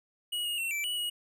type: tone with pitch steps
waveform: square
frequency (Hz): 2907 / 2865 / 2711 / 2329 / 2941 / 2899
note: F#7 / F7 / E7 / D7 / F#7 / F#7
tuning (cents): -31 / +44 / +48 / -15 / -11 / -36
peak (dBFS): -31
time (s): 0.32-1.1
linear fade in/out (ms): 10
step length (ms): 130
effects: none